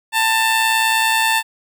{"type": "tone with amplitude modulation", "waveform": "15% pulse", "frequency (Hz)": 890, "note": "A5", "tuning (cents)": 20, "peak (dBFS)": -6, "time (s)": [0.12, 1.43], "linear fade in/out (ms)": 50, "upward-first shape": "sine", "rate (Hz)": 119, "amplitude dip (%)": 40, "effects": []}